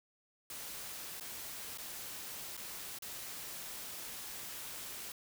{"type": "noise with dropouts", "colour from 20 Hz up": "white", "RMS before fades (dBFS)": -45, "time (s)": [0.5, 5.12], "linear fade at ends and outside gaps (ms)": 2, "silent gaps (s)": [[1.199, 1.208], [1.775, 1.783], [2.568, 2.575], [2.987, 3.022]], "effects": []}